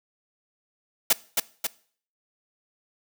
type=noise with echo; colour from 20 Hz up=white; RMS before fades=-18 dBFS; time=1.1-1.13 s; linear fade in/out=5 ms; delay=270 ms; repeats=2; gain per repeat=-4 dB; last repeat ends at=1.67 s; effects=noise-tail reverb RT60 0.5 s tail -21 dB re dry + high-pass 200 Hz 12 dB/octave